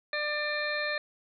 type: harmonic tone with a mistuned harmonic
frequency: 596 Hz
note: D5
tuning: 25 cents sharp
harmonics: 1 / 2 / 3 / 4 / 6 / 7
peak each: -34 / -40 / -32 / -37 / -43 / -38 dBFS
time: 0.13-0.98 s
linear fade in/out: 2 ms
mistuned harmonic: 6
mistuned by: +40 cents
effects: none